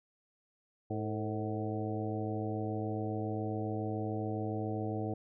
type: harmonic tone with a mistuned harmonic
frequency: 107.2 Hz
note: A2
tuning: 45 cents flat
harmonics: 1 / 2 / 3 / 4 / 5 / 6 / 7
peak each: -37 / -41 / -39 / -41 / -45 / -46 / -43 dBFS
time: 0.9-5.14 s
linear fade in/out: 5 ms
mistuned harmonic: 4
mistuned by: +58 cents
effects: none